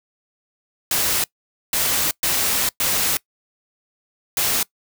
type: noise bursts at uneven times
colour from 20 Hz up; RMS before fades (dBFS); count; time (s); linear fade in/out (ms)
white; -20; 5; 0.91-1.24 / 1.73-2.11 / 2.23-2.69 / 2.8-3.17 / 4.37-4.63; 2
effects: noise-tail reverb RT60 0.1 s tail -23 dB re dry